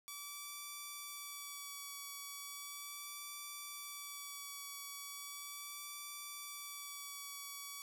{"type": "tone with vibrato", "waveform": "5% pulse", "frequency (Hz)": 1148, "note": "D6", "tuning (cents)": -40, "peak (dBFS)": -34, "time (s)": [0.08, 7.82], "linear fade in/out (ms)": 0, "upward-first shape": "sine", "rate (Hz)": 0.37, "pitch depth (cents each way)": 20, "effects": []}